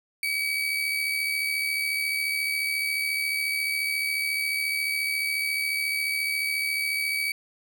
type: tone with amplitude modulation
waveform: 35% pulse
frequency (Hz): 2279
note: C#7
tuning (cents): +47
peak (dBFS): -21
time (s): 0.23-7.32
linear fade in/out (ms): 2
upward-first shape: sine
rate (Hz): 74.2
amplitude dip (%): 45
effects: none